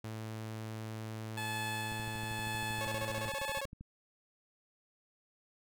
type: tone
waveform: sawtooth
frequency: 110 Hz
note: A2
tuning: in tune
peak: -36 dBFS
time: 0.04-3.3 s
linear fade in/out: 5 ms
type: tone with tremolo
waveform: 15% pulse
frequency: 863 Hz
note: A5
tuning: 34 cents flat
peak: -30 dBFS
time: 1.37-3.61 s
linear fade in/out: 5 ms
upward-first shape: sine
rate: 0.99 Hz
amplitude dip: 40%
type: click train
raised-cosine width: 5 ms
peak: -35 dBFS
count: 25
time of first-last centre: 1.92-3.81 s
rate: 12.7 Hz
type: tone bursts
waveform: sawtooth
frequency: 550 Hz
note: C#5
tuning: 14 cents flat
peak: -33 dBFS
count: 13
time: 2.81-3.653 s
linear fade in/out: 0 ms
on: 39 ms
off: 28 ms
effects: none